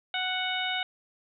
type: harmonic tone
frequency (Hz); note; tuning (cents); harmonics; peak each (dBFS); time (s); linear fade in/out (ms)
740; F#5; 0; 1 / 2 / 3 / 4 / 5; -34 / -34 / -34 / -34 / -34; 0.14-0.83; 2
effects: none